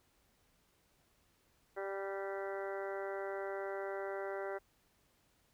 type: harmonic tone with a mistuned harmonic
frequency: 196 Hz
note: G3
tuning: in tune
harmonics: 2 / 3 / 4 / 5 / 6 / 7 / 8 / 9 / 10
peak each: -41 / -43 / -47 / -53 / -55 / -50 / -51 / -58 / -52 dBFS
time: 1.76-4.59 s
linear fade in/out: 20 ms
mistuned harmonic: 8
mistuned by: -17 cents
effects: pink hiss -73 dBFS RMS until 5.53 s